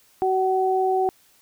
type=tone pair together; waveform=sine; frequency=377 / 754 Hz; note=F#4 / F#5; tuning=+32 / +32 cents; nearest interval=octave; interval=1200 cents; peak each=-21 dBFS; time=0.22-1.09 s; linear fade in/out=0 ms; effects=white hiss -58 dBFS RMS until 1.41 s